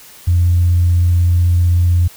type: tone with vibrato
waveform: sine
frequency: 87.31 Hz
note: F2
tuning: in tune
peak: -8 dBFS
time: 0.27-2.08 s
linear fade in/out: 10 ms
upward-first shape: triangle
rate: 16 Hz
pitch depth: 10 cents each way
effects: tanh soft clip ceiling -4 dBFS + white hiss -40 dBFS RMS until 2.16 s